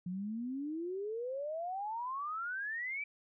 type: exponential sweep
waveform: sine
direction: up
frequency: 174.4 to 2349 Hz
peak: -36 dBFS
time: 0.06-3.04 s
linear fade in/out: 5 ms
effects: none